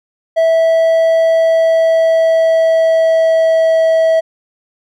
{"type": "tone with pitch glide", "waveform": "triangle", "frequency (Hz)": [654, 648.7], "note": ["E5", "E5"], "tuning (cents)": [-14, -28], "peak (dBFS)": -6, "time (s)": [0.36, 4.21], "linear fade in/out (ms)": 20, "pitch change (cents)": -14, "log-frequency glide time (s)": [1.28, 3.81], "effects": []}